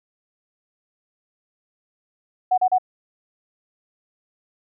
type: tone bursts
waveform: sine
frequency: 740 Hz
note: F#5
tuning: in tune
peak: -14 dBFS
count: 3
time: 2.51-2.784 s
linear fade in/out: 10 ms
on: 68 ms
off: 35 ms
effects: none